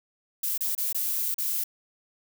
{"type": "noise with dropouts", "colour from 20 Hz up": "violet", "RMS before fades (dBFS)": -28, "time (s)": [0.43, 1.64], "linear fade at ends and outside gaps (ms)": 5, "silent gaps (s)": [[0.578, 0.607], [0.751, 0.778], [0.928, 0.946], [1.344, 1.382]], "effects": []}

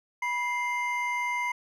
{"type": "tone pair together", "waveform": "triangle", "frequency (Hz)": [977, 2093], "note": ["B5", "C7"], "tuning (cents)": [-19, 0], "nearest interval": "octave + minor second", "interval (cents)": 1319, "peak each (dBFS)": -28, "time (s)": [0.22, 1.52], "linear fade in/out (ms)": 5, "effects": []}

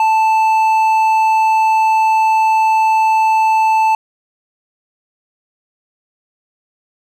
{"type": "tone with hard clipping", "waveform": "triangle", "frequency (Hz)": 880, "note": "A5", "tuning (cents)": 0, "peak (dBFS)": -11, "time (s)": [0, 3.95], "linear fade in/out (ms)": 2, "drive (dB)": 9, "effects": []}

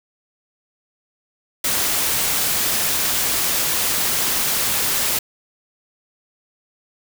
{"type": "noise", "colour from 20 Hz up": "white", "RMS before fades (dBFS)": -20, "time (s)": [1.64, 5.19], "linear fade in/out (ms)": 5, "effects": []}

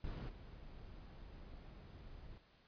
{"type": "noise with level steps", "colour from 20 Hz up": "brown", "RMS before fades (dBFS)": [-44, -54], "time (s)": [0.04, 2.38], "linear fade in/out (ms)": 2, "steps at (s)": 0.28, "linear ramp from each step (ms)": 20, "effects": ["pink hiss -69 dBFS RMS until 2.67 s", "resampled to 11025 Hz"]}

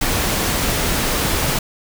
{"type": "noise", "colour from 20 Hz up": "pink", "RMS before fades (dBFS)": -19, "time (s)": [0.01, 1.59], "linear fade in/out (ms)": 5, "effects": []}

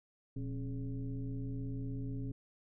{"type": "tone with frequency modulation", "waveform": "sine", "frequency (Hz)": 121.9, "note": "B2", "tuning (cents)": -22, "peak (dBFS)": -36, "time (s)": [0.36, 2.32], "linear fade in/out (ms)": 5, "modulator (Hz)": 150, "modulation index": 1.1, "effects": []}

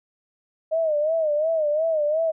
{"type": "tone with vibrato", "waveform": "sine", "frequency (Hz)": 622.3, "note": "D#5", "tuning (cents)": 0, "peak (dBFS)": -19, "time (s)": [0.71, 2.32], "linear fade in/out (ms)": 20, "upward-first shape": "sine", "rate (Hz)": 2.8, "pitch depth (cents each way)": 100, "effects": []}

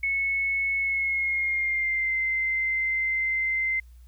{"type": "tone with pitch glide", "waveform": "sine", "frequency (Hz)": [2200, 2077], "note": ["C#7", "C7"], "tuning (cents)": [-14, -13], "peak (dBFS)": -23, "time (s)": [0.03, 3.8], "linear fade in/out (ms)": 5, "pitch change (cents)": -99, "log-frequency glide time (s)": [0.78, 2.14], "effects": ["added 60 Hz sine -46 dBFS peak until 4.07 s", "white hiss -67 dBFS RMS until 4.07 s"]}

